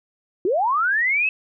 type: linear sweep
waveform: sine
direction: up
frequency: 329.6 to 2638 Hz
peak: -17 dBFS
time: 0.45-1.29 s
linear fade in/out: 2 ms
effects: none